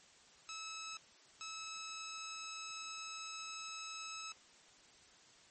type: tone bursts at uneven times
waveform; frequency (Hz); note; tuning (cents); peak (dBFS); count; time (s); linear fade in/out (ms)
10% pulse; 1300; E6; -24; -36; 2; 0.49-0.97 / 1.41-4.32; 0
effects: white hiss -63 dBFS RMS until 5.5 s + MP3 32 kbps